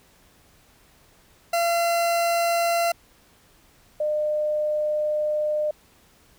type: tone pair in turn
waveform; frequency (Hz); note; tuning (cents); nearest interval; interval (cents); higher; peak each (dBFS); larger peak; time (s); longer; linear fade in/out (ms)
40% pulse / sine; 682 / 604.5; F5 / D5; -41 / +50; major second; 209; first; -19 / -21; first; 1.53-2.92 / 4-5.71; second; 5
effects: pink hiss -57 dBFS RMS until 6.38 s